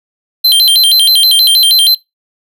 square tone with vibrato, 3600 Hz, A7, 39 cents sharp, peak -5 dBFS, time 0.44-1.95 s, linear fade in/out 10 ms, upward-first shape square, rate 6.3 Hz, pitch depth 220 cents each way, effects noise-tail reverb RT60 0.2 s tail -22 dB re dry

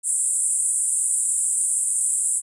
pink band-pass noise, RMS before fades -22 dBFS, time 0.03-2.42 s, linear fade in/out 50 ms, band 7800 to 10000 Hz, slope 96 dB/octave, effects resampled to 24000 Hz

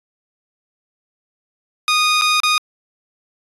15% pulse tone with dropouts, 1235 Hz, D#6, 13 cents flat, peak -7 dBFS, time 1.88-2.58 s, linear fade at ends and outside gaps 1 ms, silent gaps 2.213-2.219 / 2.402-2.434 s, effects resampled to 24000 Hz

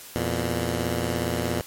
10% pulse tone pair together, 84.9 / 118.86 Hz, F2 / A#2, -48 / +34 cents, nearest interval tritone, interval 582 cents, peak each -19 dBFS, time 0.16-1.61 s, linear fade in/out 0 ms, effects white hiss -43 dBFS RMS until 1.66 s + MP3 64 kbps

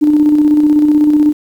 sine tone with tremolo, 299.3 Hz, D4, 33 cents sharp, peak -4 dBFS, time 0.01-1.33 s, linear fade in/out 20 ms, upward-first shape square, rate 16 Hz, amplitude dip 35%, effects tanh soft clip ceiling 0 dBFS + 7-bit

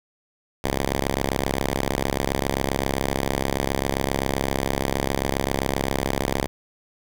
5% pulse ring-modulated tone, 67.9 Hz, C#2, 35 cents flat, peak -8 dBFS, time 0.64-6.47 s, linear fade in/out 0 ms, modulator 54.3 Hz, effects none

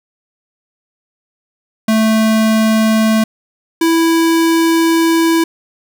square tone pair in turn, 220 / 329.6 Hz, A3 / E4, 0 / 0 cents, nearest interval perfect fifth, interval 700 cents, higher second, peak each -10 dBFS, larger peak neither, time 1.88-3.24 / 3.81-5.44 s, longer second, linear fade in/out 5 ms, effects none

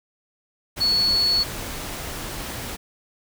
sine tone in noise, 4400 Hz, C#8, 14 cents flat, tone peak -17 dBFS, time 0.8-1.44 s, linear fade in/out 20 ms, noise pink, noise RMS -32 dBFS, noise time 0.76-2.77 s, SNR +12 dB, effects none

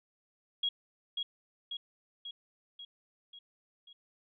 sine tone with echo, 3300 Hz, G#7, 12 cents flat, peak -28 dBFS, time 0.63-0.69 s, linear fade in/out 5 ms, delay 540 ms, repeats 6, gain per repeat -4 dB, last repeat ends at 3.93 s, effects none

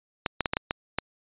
clicks, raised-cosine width 0.3 ms, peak -9 dBFS, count 7, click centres 0.262 / 0.407 / 0.458 / 0.535 / 0.569 / 0.709 / 0.986 s, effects resampled to 8000 Hz

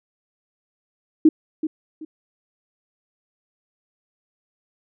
sine tone with echo, 313.2 Hz, D#4, 11 cents sharp, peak -8 dBFS, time 1.25-1.29 s, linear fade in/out 5 ms, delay 380 ms, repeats 2, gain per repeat -12 dB, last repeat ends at 2.05 s, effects none

